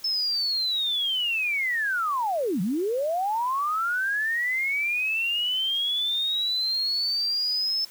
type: linear two-way sweep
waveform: sine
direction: down then up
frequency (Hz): 5274 to 165.1 to 5274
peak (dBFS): -23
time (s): 0.04-7.85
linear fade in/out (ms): 5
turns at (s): 2.61
effects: white hiss -49 dBFS RMS until 7.9 s